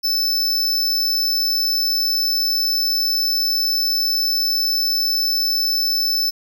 square tone, 5274 Hz, E8, in tune, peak -17 dBFS, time 0.03-6.31 s, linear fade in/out 20 ms, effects none

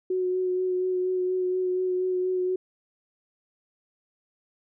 sine tone with vibrato, 367.7 Hz, F#4, 11 cents flat, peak -23 dBFS, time 0.1-2.56 s, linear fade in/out 5 ms, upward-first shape sine, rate 4.2 Hz, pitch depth 16 cents each way, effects none

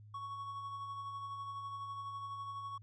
triangle tone with tremolo, 1112 Hz, C#6, 5 cents sharp, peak -38 dBFS, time 0.14-2.78 s, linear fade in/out 5 ms, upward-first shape sine, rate 12 Hz, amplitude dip 35%, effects added 105 Hz sine -53 dBFS peak until 2.82 s + resampled to 22050 Hz

